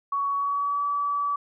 sine tone with pitch glide, 1121 to 1148.5 Hz, C#6 to D6, +19 to -39 cents, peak -23 dBFS, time 0.12-1.36 s, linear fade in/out 5 ms, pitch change +42 cents, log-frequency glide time 0.29-0.84 s, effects none

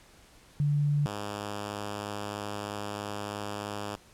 sine / 5% pulse tone pair in turn, 145.8 / 103.1 Hz, D3 / G#2, -12 / -12 cents, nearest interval tritone, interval 600 cents, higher first, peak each -23 dBFS, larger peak neither, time 0.6-1.06 / 1.06-3.96 s, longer second, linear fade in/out 0 ms, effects pink hiss -57 dBFS RMS until 4.13 s + low-pass 11000 Hz 12 dB/octave

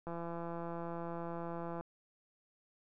click train, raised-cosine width 1 ms, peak -29 dBFS, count 295, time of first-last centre 0.07-1.81 s, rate 169 Hz, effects none

